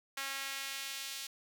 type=tone with high-pass filter sweep; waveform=sawtooth; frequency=272.8 Hz; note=C#4; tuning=28 cents flat; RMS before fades=-41 dBFS; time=0.17-1.27 s; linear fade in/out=5 ms; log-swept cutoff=1600 to 3600 Hz; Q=1; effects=none